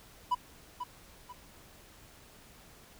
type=tone with echo; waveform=triangle; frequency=987.8 Hz; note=B5; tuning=in tune; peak=-23 dBFS; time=0.31-0.35 s; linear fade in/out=10 ms; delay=490 ms; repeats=2; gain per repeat=-9 dB; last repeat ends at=1.33 s; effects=pink hiss -56 dBFS RMS until 2.99 s